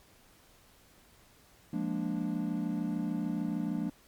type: chord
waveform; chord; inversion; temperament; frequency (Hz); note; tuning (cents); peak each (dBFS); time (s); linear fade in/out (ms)
triangle; Bb dominant seventh; second; equal with one note detuned; 174.61 / 207.7 / 234.4 / 293.7; F3 / Ab3 / Bb3 / D4; 0 / 0 / +10 / 0; -34; 1.73-3.9; 5
effects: pink hiss -61 dBFS RMS until 4.07 s + MP3 96 kbps